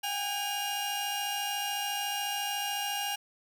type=tone cluster; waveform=sawtooth; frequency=760 / 814 / 2831 Hz; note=F#5 / G#5 / F7; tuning=+46 / -35 / +23 cents; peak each=-38 / -30 / -31 dBFS; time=0.03-3.16 s; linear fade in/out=10 ms; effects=none